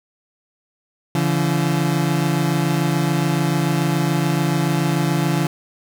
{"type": "tone pair together", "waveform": "30% pulse", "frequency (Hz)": [143.2, 170.17], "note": ["D3", "F3"], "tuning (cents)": [-43, -45], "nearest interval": "minor third", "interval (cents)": 298, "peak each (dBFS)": -17, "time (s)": [1.15, 5.47], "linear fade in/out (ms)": 2, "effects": []}